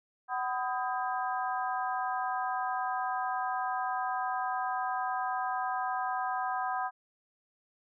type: harmonic tone with a mistuned harmonic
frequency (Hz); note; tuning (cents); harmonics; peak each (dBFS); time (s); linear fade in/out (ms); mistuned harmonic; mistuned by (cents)
250.9; B3; +28; 3 / 4 / 5 / 6; -33 / -35 / -37 / -39; 0.28-6.91; 50; 6; +110
effects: none